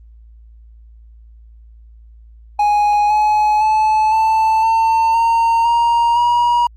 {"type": "tone with pitch steps", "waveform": "triangle", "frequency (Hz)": [830.6, 847.6, 864.9, 882.5, 900.6, 919, 937.7, 956.9], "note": ["G#5", "G#5", "A5", "A5", "A5", "A#5", "A#5", "A#5"], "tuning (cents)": [0, 35, -30, 5, 40, -25, 10, 45], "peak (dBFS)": -9, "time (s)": [2.59, 6.67], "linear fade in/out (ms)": 5, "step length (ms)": 510, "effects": ["added 56 Hz sine -39 dBFS peak until 6.76 s", "Opus 24 kbps"]}